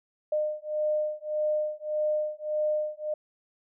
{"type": "beating tone pair", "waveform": "sine", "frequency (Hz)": [607, 608.7], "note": ["D#5", "D#5"], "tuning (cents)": [-43, -38], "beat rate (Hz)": 1.7, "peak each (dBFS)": -29, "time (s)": [0.32, 3.14], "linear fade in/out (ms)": 5, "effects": []}